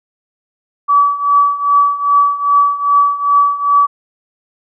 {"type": "tone with tremolo", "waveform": "sine", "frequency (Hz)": 1146, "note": "D6", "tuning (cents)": -43, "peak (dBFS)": -5, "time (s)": [0.88, 3.87], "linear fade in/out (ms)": 20, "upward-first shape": "triangle", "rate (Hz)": 2.5, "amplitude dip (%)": 85, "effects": []}